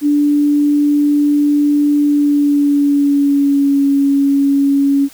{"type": "tone with pitch glide", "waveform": "sine", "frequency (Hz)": [291.9, 279], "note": ["D4", "C#4"], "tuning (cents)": [-10, 11], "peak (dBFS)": -9, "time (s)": [0.01, 5.09], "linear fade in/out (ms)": 50, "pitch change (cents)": -79, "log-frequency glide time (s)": [2.02, 3.85], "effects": ["white hiss -41 dBFS RMS until 5.13 s"]}